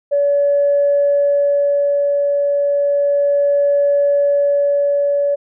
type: tone with tremolo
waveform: sine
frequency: 570 Hz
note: C#5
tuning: 48 cents sharp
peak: -10 dBFS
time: 0.11-5.36 s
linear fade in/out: 20 ms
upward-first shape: sine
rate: 0.33 Hz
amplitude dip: 25%
effects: tanh soft clip ceiling -6 dBFS